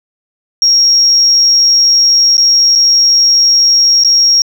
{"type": "tone with dropouts", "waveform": "sine", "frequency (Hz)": 5588, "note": "F8", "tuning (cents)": 0, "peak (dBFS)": -4, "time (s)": [0.62, 4.42], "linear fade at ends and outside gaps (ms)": 1, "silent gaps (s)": [[2.369, 2.379], [2.753, 2.757], [4.037, 4.047]], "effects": ["tanh soft clip ceiling 0 dBFS"]}